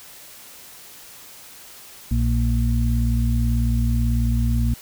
harmonic tone, 58.27 Hz, A#1, in tune, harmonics 1 / 2 / 4, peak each -19 / -22 / -25 dBFS, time 2.11-4.74 s, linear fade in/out 5 ms, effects white hiss -43 dBFS RMS until 4.81 s

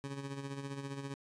20% pulse tone with tremolo, 138.59 Hz, C#3, in tune, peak -33 dBFS, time 0.04-1.14 s, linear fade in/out 0 ms, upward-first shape sine, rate 15 Hz, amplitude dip 55%, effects resampled to 22050 Hz

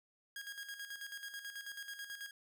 sawtooth tone with tremolo, 1635 Hz, G#6, 28 cents flat, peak -39 dBFS, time 0.36-2.31 s, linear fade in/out 2 ms, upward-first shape square, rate 9.2 Hz, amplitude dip 60%, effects none

